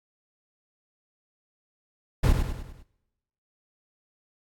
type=noise with echo; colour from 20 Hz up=brown; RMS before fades=-18 dBFS; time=2.23-2.33 s; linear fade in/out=10 ms; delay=100 ms; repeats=5; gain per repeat=-6 dB; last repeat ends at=2.83 s; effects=noise-tail reverb RT60 1.0 s tail -22 dB re dry + AAC 64 kbps